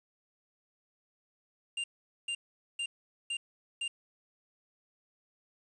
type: tone bursts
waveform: square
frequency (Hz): 2794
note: F7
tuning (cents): 0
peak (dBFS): -33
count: 5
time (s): 1.77-3.88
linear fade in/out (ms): 5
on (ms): 70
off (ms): 440
effects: resampled to 22050 Hz + 10-bit